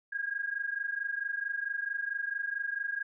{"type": "tone pair together", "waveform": "sine", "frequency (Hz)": [1616.5, 1641], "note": ["G#6", "G#6"], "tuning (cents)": [-47, -21], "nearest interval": "unison", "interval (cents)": 26, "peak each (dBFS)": [-35, -34], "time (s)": [0.12, 3.03], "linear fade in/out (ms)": 10, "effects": []}